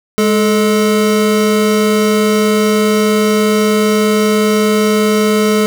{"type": "tone pair together", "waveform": "square", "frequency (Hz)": [208.7, 433.7], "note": ["G#3", "A4"], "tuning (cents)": [9, -25], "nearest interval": "octave + minor second", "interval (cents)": 1266, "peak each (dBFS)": -13, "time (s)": [0.18, 5.66], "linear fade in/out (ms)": 0, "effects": []}